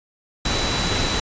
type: tone in noise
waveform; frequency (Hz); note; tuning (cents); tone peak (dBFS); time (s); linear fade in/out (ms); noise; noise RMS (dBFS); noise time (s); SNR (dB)
sine; 3948; B7; -1; -27; 0.45-1.2; 5; pink; -22; 0.45-1.2; -8
effects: resampled to 16000 Hz